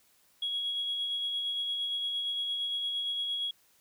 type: tone with tremolo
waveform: sine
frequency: 3322 Hz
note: G#7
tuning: in tune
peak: -28 dBFS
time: 0.42-3.51 s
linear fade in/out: 5 ms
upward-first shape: sine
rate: 8.7 Hz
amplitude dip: 30%
effects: tanh soft clip ceiling -25 dBFS + white hiss -66 dBFS RMS until 3.8 s